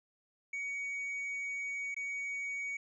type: tone with dropouts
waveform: triangle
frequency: 2247 Hz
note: C#7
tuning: 23 cents sharp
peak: -34 dBFS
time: 0.53-2.77 s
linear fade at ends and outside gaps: 5 ms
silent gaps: 1.945-1.964 s
effects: resampled to 22050 Hz